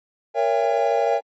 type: chord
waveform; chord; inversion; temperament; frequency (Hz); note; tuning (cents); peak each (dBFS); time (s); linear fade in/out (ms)
triangle; A# diminished seventh; none; just; 466.2 / 559.4 / 671.3 / 805.5; A#4 / C#5 / E5 / G5; 0 / +16 / +31 / +47; -21; 0.34-1.21; 50
effects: MP3 32 kbps